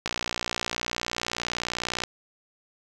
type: click train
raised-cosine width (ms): 0.2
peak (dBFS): -10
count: 119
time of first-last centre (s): 0.06-2.037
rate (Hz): 59.7
effects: none